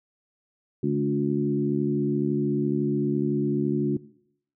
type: harmonic tone with a mistuned harmonic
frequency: 71.9 Hz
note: D2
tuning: 36 cents flat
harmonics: 2 / 3 / 4 / 5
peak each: -27 / -27 / -27 / -27 dBFS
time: 0.83-3.97 s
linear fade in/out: 5 ms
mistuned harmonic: 3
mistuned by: -17 cents
effects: noise-tail reverb RT60 0.7 s tail -20 dB re dry